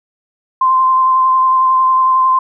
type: tone with vibrato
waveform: sine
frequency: 1041 Hz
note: C6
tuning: 9 cents flat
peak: -8 dBFS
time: 0.61-2.39 s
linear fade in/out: 5 ms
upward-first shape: sine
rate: 11 Hz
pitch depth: 15 cents each way
effects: none